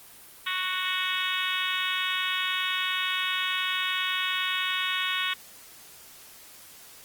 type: harmonic tone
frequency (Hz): 370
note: F#4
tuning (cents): 0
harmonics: 3 / 4 / 5 / 6 / 7 / 8 / 9 / 10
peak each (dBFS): -34 / -34 / -34 / -34 / -34 / -34 / -34 / -34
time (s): 0.46-5.34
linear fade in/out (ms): 10
effects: white hiss -49 dBFS RMS until 7.04 s + Opus 32 kbps